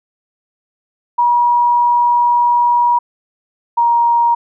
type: tone pair in turn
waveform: sine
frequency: 960 / 941.9 Hz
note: B5 / A#5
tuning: -49 / +18 cents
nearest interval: unison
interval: 33 cents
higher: first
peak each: -9 dBFS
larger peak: neither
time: 1.18-2.99 / 3.77-4.35 s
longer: first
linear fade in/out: 10 ms
effects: none